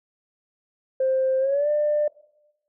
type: tone with pitch glide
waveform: sine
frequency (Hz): 525 to 596.1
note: C5 to D5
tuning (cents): +6 to +26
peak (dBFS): -18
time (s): 1-2.08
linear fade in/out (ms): 5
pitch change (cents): +220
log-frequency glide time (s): 1.39-1.69
effects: noise-tail reverb RT60 0.9 s tail -20 dB re dry + tanh soft clip ceiling -14 dBFS